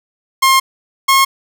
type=tone pair in turn; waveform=sawtooth; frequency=1065 / 1080.5 Hz; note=C6 / C#6; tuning=+30 / -45 cents; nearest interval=unison; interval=25 cents; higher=second; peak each=-4 dBFS; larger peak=neither; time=0.42-0.6 / 1.08-1.25 s; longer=first; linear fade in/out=10 ms; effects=7-bit